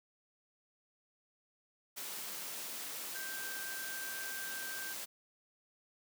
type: tone in noise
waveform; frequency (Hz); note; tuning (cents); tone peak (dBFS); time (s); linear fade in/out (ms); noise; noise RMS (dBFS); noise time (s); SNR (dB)
sine; 1568; G6; 0; -43; 3.14-4.94; 20; white; -43; 1.96-5.06; -3
effects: high-pass 200 Hz 12 dB/octave